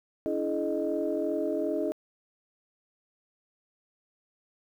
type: tone cluster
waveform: sine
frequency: 287.9 / 330.5 / 425 / 618 Hz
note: D4 / E4 / G#4 / D#5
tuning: -34 / +5 / +40 / -12 cents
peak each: -33 / -31 / -32 / -31 dBFS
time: 0.26-1.92 s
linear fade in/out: 0 ms
effects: tanh soft clip ceiling -17 dBFS + 10-bit